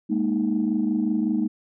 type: chord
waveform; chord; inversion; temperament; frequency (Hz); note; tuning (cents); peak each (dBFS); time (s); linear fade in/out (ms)
sine; Ab suspended second; none; equal; 207.7 / 233.1 / 311.1; Ab3 / Bb3 / Eb4; 0 / 0 / 0; -24; 0.09-1.48; 20
effects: tanh soft clip ceiling -13 dBFS